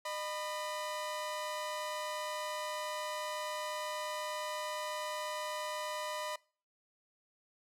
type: tone pair together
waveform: sawtooth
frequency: 609 / 992.2 Hz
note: D#5 / B5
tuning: -37 / +8 cents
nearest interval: minor sixth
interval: 845 cents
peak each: -36 / -36 dBFS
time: 0.05-6.36 s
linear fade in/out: 5 ms
effects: noise-tail reverb RT60 0.4 s tail -23 dB re dry + low-pass 12000 Hz 12 dB/octave